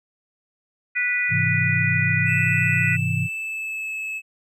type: harmonic tone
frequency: 491.9 Hz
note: B4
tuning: 7 cents flat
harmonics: 3 / 4 / 5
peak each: -28 / -22 / -24 dBFS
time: 0.95-2.97 s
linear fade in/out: 20 ms
type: chord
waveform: sine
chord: Ab augmented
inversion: none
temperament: equal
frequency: 103.83 / 130.81 / 164.81 Hz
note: Ab2 / C3 / E3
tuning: 0 / 0 / 0 cents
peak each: -25 dBFS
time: 1.29-3.29 s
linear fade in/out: 50 ms
type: tone with pitch glide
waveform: triangle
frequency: 2637 to 2598 Hz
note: E7 to E7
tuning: 0 to -26 cents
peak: -25 dBFS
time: 2.25-4.22 s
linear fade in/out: 50 ms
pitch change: -26 cents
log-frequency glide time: 3.31-3.93 s
effects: none